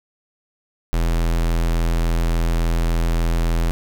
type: tone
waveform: square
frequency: 41.76 Hz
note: E1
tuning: 23 cents sharp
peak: -17 dBFS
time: 0.93-3.71 s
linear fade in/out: 0 ms
effects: none